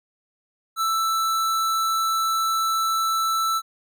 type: tone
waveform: square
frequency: 1323 Hz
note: E6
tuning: 6 cents sharp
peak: -21 dBFS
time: 0.76-3.62 s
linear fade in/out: 50 ms
effects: none